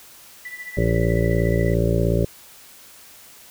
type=tone with tremolo; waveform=sine; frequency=1975.5 Hz; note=B6; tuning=in tune; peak=-29 dBFS; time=0.45-1.74 s; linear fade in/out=2 ms; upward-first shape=triangle; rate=14 Hz; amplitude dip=80%
type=harmonic tone; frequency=57 Hz; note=A#1; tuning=38 cents flat; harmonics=1 / 2 / 3 / 5 / 6 / 7 / 8 / 9 / 10; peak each=-23 / -22 / -23 / -30 / -30 / -25 / -31 / -30 / -27 dBFS; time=0.77-2.25 s; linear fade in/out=5 ms
effects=white hiss -46 dBFS RMS until 3.5 s